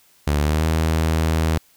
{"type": "tone with pitch glide", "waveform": "sawtooth", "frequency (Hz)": [73.42, 80.07], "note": ["D2", "E2"], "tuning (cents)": [0, -50], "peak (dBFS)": -13, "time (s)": [0.27, 1.58], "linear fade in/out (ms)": 5, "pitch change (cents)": 150, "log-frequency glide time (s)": [0.42, 0.65], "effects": ["white hiss -56 dBFS RMS until 1.76 s"]}